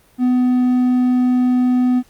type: tone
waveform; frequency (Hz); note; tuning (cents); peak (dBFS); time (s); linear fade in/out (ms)
triangle; 250.3; B3; +23; -10; 0.18-2.03; 50
effects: pink hiss -53 dBFS RMS until 2.09 s + Opus 32 kbps